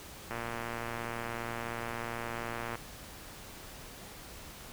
click train, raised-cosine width 0.5 ms, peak -22 dBFS, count 287, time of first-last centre 0.31-2.754 s, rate 117 Hz, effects pink hiss -48 dBFS RMS until 4.72 s

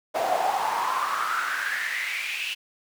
brown noise with high-pass filter sweep, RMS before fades -27 dBFS, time 0.14-2.55 s, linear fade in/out 20 ms, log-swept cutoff 640 to 2800 Hz, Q 7, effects none

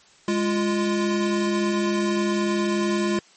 square tone pair together, 206.2 / 346.8 Hz, G#3 / F4, -12 / -12 cents, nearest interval major sixth, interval 900 cents, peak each -24 dBFS, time 0.28-3.19 s, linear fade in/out 2 ms, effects white hiss -54 dBFS RMS until 3.36 s + MP3 32 kbps

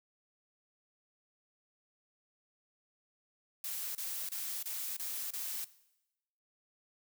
blue noise bursts, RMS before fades -39 dBFS, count 6, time 3.64-5.645 s, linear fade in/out 2 ms, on 310 ms, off 29 ms, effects noise-tail reverb RT60 0.9 s tail -18 dB re dry

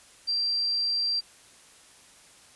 sine tone, 4717 Hz, D8, 7 cents sharp, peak -24 dBFS, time 0.27-1.21 s, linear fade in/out 20 ms, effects white hiss -54 dBFS RMS until 2.55 s + resampled to 24000 Hz

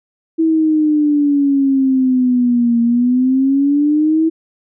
sine exponential two-way sweep, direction down then up, 325.9 to 232.7 to 325.9 Hz, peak -10 dBFS, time 0.38-4.3 s, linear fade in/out 20 ms, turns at 2.81 s, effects none

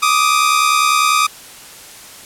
sawtooth tone pair together, 1177 / 1247 Hz, D6 / D#6, +3 / +3 cents, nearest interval minor second, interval 100 cents, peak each -11 / -10 dBFS, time 0.02-1.27 s, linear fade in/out 10 ms, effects white hiss -37 dBFS RMS until 2.25 s + low-pass 12000 Hz 12 dB/octave

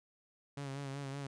sawtooth tone with vibrato, 138.59 Hz, C#3, in tune, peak -36 dBFS, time 0.57-1.27 s, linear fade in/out 5 ms, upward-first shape sine, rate 5.3 Hz, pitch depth 46 cents each way, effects resampled to 22050 Hz

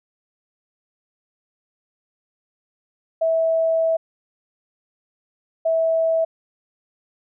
sine tone bursts at uneven times, 652 Hz, E5, 19 cents flat, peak -16 dBFS, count 2, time 3.21-3.97 / 5.65-6.25 s, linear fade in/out 10 ms, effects none

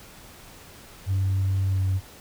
sine tone with pitch glide, 96.1 to 94.89 Hz, G2 to F#2, -34 to +44 cents, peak -19 dBFS, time 1.06-2.01 s, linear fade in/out 50 ms, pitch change -22 cents, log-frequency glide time 1.7-1.78 s, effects tanh soft clip ceiling -18 dBFS + pink hiss -47 dBFS RMS until 2.2 s

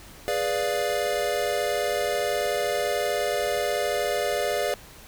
square chord, G# diminished seventh, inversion none, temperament equal, 415.3 / 493.9 / 587.3 / 698.5 Hz, G#4 / B4 / D5 / F5, 0 / 0 / 0 / 0 cents, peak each -31 / -31 / -28 / -31 dBFS, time 0.28-4.74 s, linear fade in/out 0 ms, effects added 50 Hz sine -52 dBFS peak until 5.07 s + pink hiss -47 dBFS RMS until 5.07 s

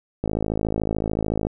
click train, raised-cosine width 2 ms, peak -10 dBFS, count 67, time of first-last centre 0.24-1.469 s, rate 53.7 Hz, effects none

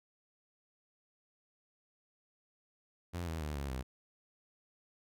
sawtooth tone with pitch steps, 87.31 / 80.99 / 75.13 / 69.7 / 64.66 Hz, F2 / E2 / D2 / C#2 / C2, 0 / -30 / +40 / +10 / -20 cents, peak -33 dBFS, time 3.13-3.83 s, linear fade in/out 20 ms, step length 140 ms, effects none

